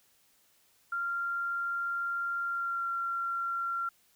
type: tone with pitch glide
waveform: sine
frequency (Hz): 1387 to 1372.7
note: F6 to F6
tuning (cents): -12 to -30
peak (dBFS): -30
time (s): 0.92-3.89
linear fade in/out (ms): 5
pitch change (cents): -18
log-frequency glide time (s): 2.45-2.9
effects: white hiss -67 dBFS RMS until 4.15 s